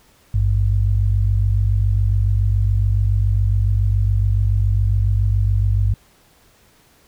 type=tone pair together; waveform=sine; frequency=53.26 / 100.4 Hz; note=G#1 / G2; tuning=+44 / +42 cents; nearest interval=major seventh; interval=1098 cents; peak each=-17 / -16 dBFS; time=0.34-5.94 s; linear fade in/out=5 ms; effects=pink hiss -54 dBFS RMS until 7.07 s